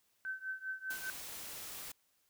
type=tone with tremolo; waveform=sine; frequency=1536 Hz; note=G6; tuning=36 cents flat; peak=-35 dBFS; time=0.25-1.1 s; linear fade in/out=0 ms; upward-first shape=triangle; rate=5 Hz; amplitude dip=95%
type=noise; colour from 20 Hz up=white; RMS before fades=-46 dBFS; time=0.9-1.92 s; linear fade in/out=5 ms
effects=white hiss -75 dBFS RMS until 2.29 s